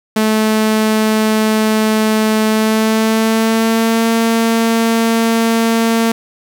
sawtooth tone with pitch glide, 217.3 to 227.7 Hz, A3 to A#3, -21 to -40 cents, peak -7 dBFS, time 0.16-6.12 s, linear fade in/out 5 ms, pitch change +81 cents, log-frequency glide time 2.47-4.08 s, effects 7-bit

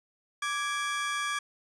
30% pulse tone pair together, 1168.6 / 1661.2 Hz, D6 / G#6, -9 / 0 cents, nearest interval tritone, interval 609 cents, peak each -29 / -30 dBFS, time 0.42-1.39 s, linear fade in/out 5 ms, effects resampled to 22050 Hz + 10-bit

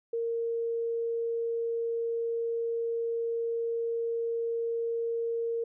sine tone, 462.6 Hz, A#4, 13 cents flat, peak -28 dBFS, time 0.13-5.64 s, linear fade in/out 5 ms, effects none

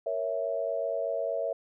sine chord, A# diminished, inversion none, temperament equal, 466.2 / 554.4 / 659.3 Hz, A#4 / C#5 / E5, 0 / 0 / 0 cents, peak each -35 / -32 / -31 dBFS, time 0.06-1.53 s, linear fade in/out 5 ms, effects none

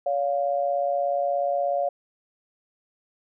sine tone pair together, 566.3 / 703 Hz, C#5 / F5, +37 / +11 cents, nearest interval major third, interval 374 cents, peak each -24 / -25 dBFS, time 0.06-1.89 s, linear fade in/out 5 ms, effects none

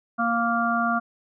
harmonic tone, 233.1 Hz, A#3, in tune, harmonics 1 / 3 / 5 / 6, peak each -26 / -26 / -26 / -26 dBFS, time 0.18-1 s, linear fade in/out 20 ms, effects none

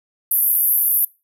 white band-pass noise, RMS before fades -17 dBFS, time 0.31-1.05 s, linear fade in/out 5 ms, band 11000 to 14000 Hz, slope 96 dB/octave, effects noise-tail reverb RT60 0.3 s tail -24 dB re dry

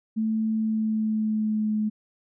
sine tone with pitch glide, 220 to 213.9 Hz, A3 to A3, 0 to -49 cents, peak -22 dBFS, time 0.16-1.9 s, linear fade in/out 20 ms, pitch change -49 cents, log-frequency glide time 0.53-1.77 s, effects none

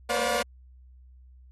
sawtooth tone cluster, 230.5 / 485.6 / 524 / 579 / 715 Hz, A#3 / B4 / C5 / D5 / F5, -19 / -29 / +2 / -25 / +41 cents, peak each -34 / -27 / -28 / -26 / -26 dBFS, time 0.09-0.43 s, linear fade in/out 10 ms, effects added 63 Hz sine -49 dBFS peak until 1.51 s + AAC 32 kbps

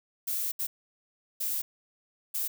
violet noise bursts at uneven times, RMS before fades -31 dBFS, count 4, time 0.27-0.52 / 0.59-0.67 / 1.4-1.62 / 2.34-2.48 s, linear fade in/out 10 ms, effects none

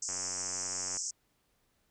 white band-pass noise, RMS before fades -37 dBFS, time 0.02-1.11 s, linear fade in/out 5 ms, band 5300 to 7900 Hz, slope 96 dB/octave
click train, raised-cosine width 0.5 ms, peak -30 dBFS, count 82, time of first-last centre 0.09-0.969 s, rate 92.1 Hz
effects pink hiss -74 dBFS RMS until 1.9 s

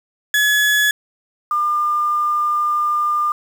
35% pulse / sine tone pair in turn, 1700 / 1202.1 Hz, G#6 / D6, +40 / +40 cents, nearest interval tritone, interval 600 cents, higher first, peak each -11 / -15 dBFS, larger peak first, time 0.34-0.91 / 1.51-3.32 s, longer second, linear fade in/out 2 ms, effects 7-bit

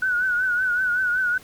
sine tone with vibrato, 1480 Hz, F#6, in tune, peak -19 dBFS, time 0.02-1.38 s, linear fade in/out 5 ms, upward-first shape triangle, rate 5.3 Hz, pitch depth 77 cents each way, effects pink hiss -48 dBFS RMS until 1.43 s

